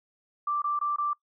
sine tone bursts, 1174.7 Hz, D6, in tune, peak -25 dBFS, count 4, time 0.47-1.133 s, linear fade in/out 5 ms, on 150 ms, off 21 ms, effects noise-tail reverb RT60 0.1 s tail -22 dB re dry

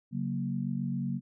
sine chord, F# major, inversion second, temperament equal, 138.59 / 185 / 233.1 Hz, C#3 / F#3 / A#3, 0 / 0 / 0 cents, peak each -34 dBFS, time 0.11-1.21 s, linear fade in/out 50 ms, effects none

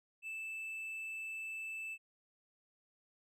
triangle tone, 2637 Hz, E7, in tune, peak -39 dBFS, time 0.22-1.98 s, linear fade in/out 50 ms, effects none

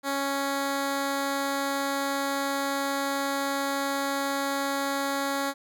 10% pulse tone, 277.2 Hz, C#4, in tune, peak -18 dBFS, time 0.03-5.54 s, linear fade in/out 50 ms, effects none

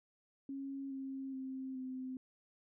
sine tone with pitch steps, 273.6 / 268.4 / 263.4 / 258.4 Hz, C#4 / C4 / C4 / C4, -23 / +44 / +12 / -21 cents, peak -40 dBFS, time 0.49-2.17 s, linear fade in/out 2 ms, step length 420 ms, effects none

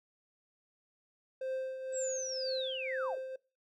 triangle tone with tremolo, 523.3 Hz, C5, in tune, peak -31 dBFS, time 1.41-3.36 s, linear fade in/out 5 ms, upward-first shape triangle, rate 2 Hz, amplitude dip 60%
sine linear sweep, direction down, 7902 to 342.4 Hz, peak -37 dBFS, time 1.92-3.19 s, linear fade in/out 50 ms
effects noise-tail reverb RT60 0.3 s tail -22 dB re dry

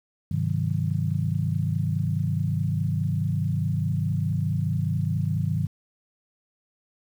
sine chord, Ab dominant seventh, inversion none, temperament equal with one note detuned, 101.22 / 130.81 / 155.56 / 185 Hz, Ab2 / C3 / Eb3 / Gb3, -44 / 0 / 0 / 0 cents, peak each -27 / -29 / -26 / -32 dBFS, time 0.31-5.67 s, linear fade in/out 5 ms, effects 9-bit

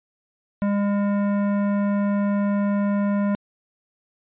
sine tone with hard clipping, 202.5 Hz, G#3, 43 cents flat, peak -21 dBFS, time 0.62-3.35 s, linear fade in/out 0 ms, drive 14 dB, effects resampled to 8000 Hz

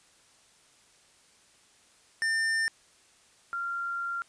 square / sine tone pair in turn, 1800 / 1384.3 Hz, A6 / F6, +39 / -16 cents, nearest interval perfect fourth, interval 455 cents, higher first, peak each -26 / -30 dBFS, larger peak first, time 2.22-2.68 / 3.53-4.22 s, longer second, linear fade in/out 0 ms, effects white hiss -61 dBFS RMS until 4.28 s + resampled to 22050 Hz

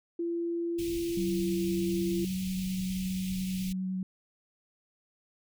sine tone, 340 Hz, F4, 46 cents flat, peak -29 dBFS, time 0.19-2.25 s, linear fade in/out 5 ms
pink band-stop noise, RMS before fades -42 dBFS, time 0.78-3.73 s, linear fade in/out 10 ms, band 200 to 2300 Hz, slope 48 dB/octave
sine tone with vibrato, 187 Hz, F#3, 19 cents sharp, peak -30 dBFS, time 1.17-4.03 s, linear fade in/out 2 ms, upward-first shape sine, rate 9.9 Hz, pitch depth 10 cents each way
effects none

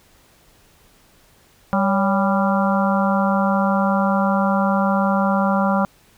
harmonic tone with a mistuned harmonic, 197.2 Hz, G3, 11 cents sharp, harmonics 1 / 3 / 4 / 5 / 6 / 7, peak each -18 / -23 / -24 / -25 / -26 / -26 dBFS, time 1.73-5.85 s, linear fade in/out 0 ms, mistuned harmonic 3, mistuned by -74 cents, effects pink hiss -54 dBFS RMS until 6.17 s

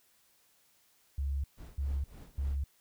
sine tone bursts, 69.3 Hz, C#2, in tune, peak -30 dBFS, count 3, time 1.18-2.64 s, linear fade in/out 5 ms, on 260 ms, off 340 ms
brown noise with tremolo, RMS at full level -47 dBFS, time 1.57-2.57 s, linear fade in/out 20 ms, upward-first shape sine, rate 3.6 Hz, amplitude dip 85%
effects white hiss -68 dBFS RMS until 2.8 s

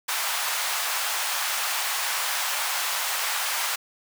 pink high-pass noise, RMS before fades -27 dBFS, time 0.08-3.76 s, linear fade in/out 10 ms, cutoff 810 Hz, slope 24 dB/octave, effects none

